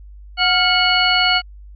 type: harmonic tone with a mistuned harmonic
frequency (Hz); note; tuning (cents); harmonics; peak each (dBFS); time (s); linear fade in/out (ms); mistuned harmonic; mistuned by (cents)
733; F#5; -16; 1 / 2 / 3 / 4 / 6; -20 / -19 / -20 / -18 / -19; 0.37-1.42; 50; 2; -76
effects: added 50 Hz sine -36 dBFS peak until 1.75 s